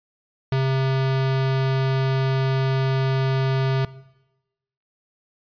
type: tone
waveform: square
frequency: 133.2 Hz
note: C3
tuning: 31 cents sharp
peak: -19 dBFS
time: 0.52-3.85 s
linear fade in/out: 2 ms
effects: noise-tail reverb RT60 1.0 s tail -19 dB re dry + resampled to 11025 Hz